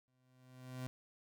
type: tone with exponential growth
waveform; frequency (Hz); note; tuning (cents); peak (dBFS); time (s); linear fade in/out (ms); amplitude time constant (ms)
30% pulse; 127.8; C3; -40; -37; 0.08-0.87; 0; 170
effects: none